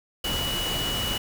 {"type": "tone in noise", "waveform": "sine", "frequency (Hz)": 2939, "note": "F#7", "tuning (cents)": -12, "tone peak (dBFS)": -28, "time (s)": [0.24, 1.18], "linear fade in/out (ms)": 5, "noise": "pink", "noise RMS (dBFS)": -30, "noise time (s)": [0.24, 1.18], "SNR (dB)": -1, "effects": []}